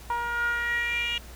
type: tone with band-pass filter sweep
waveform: 10% pulse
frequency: 474.5 Hz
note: A#4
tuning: 31 cents sharp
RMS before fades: -28 dBFS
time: 0.1-1.18 s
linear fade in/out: 2 ms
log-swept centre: 1000 to 2900 Hz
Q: 5.7
effects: added 59 Hz sine -43 dBFS peak until 1.35 s + pink hiss -48 dBFS RMS until 1.35 s